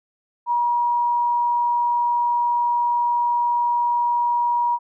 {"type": "tone", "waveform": "sine", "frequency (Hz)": 957, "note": "A#5", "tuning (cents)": 45, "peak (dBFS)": -17, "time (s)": [0.46, 4.79], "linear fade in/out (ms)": 50, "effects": []}